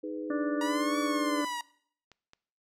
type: chord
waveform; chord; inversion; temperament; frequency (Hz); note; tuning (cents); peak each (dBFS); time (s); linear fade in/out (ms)
sine; G# minor; second; equal with one note detuned; 311.1 / 415.3 / 499; D#4 / G#4 / B4; 0 / 0 / +18; -36 / -40 / -39; 0.03-1.42; 10
type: harmonic tone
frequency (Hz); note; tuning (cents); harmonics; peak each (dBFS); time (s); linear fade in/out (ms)
293.7; D4; 0; 1 / 2 / 4 / 5 / 6; -29 / -35 / -41 / -43 / -45; 0.3-1.45; 5
type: linear two-way sweep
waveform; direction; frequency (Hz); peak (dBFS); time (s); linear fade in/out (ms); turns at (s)
sawtooth; up then down; 947 to 1139 to 947; -29; 0.61-1.61; 2; 0.99
type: clicks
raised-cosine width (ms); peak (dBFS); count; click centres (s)
0.2; -35; 2; 2.117 / 2.334
effects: noise-tail reverb RT60 0.6 s tail -21 dB re dry + low-pass 11000 Hz 12 dB/octave